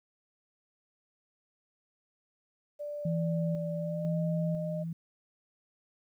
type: tone with pitch glide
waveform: sine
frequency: 587.3 to 612.6 Hz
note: D5 to D#5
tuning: 0 to -27 cents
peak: -35 dBFS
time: 2.79-4.84 s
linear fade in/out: 20 ms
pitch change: +73 cents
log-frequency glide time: 3.76-4.18 s
type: tone with tremolo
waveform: sine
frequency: 165.7 Hz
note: E3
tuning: 9 cents sharp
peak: -28 dBFS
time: 3.05-4.93 s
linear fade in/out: 5 ms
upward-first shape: square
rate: 1 Hz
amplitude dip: 45%
effects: 11-bit